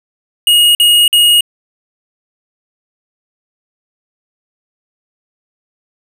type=tone bursts; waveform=square; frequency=2875 Hz; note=F7; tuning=50 cents sharp; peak=-6 dBFS; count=3; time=0.47-1.408 s; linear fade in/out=2 ms; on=280 ms; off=49 ms; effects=none